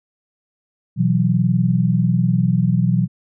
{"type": "chord", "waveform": "sine", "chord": "B suspended fourth", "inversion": "none", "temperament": "equal", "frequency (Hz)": [123.47, 164.81, 185], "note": ["B2", "E3", "F#3"], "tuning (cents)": [0, 0, 0], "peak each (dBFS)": -18, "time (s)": [0.96, 3.08], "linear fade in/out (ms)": 50, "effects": []}